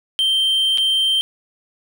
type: tone with dropouts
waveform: triangle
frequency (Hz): 3136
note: G7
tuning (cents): 0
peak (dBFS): -13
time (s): 0.19-1.21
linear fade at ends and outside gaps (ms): 0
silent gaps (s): 0.775-0.782
effects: none